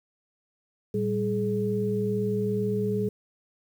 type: tone cluster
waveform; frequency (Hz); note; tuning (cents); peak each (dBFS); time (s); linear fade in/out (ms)
sine; 114.2 / 196.5 / 422.7; A#2 / G3 / G#4; -35 / +4 / +31; -31 / -28 / -27; 0.94-3.09; 5
effects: 9-bit